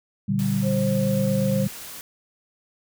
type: chord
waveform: sine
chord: G minor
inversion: first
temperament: equal with one note detuned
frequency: 118.85 / 146.83 / 196 Hz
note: Bb2 / D3 / G3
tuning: +34 / 0 / 0 cents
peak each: -27 / -26 / -22 dBFS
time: 0.28-1.68 s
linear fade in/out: 10 ms
type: noise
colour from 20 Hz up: white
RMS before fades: -38 dBFS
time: 0.39-2.01 s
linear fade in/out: 0 ms
type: tone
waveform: sine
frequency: 530 Hz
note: C5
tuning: 22 cents sharp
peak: -25 dBFS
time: 0.62-1.67 s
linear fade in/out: 50 ms
effects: none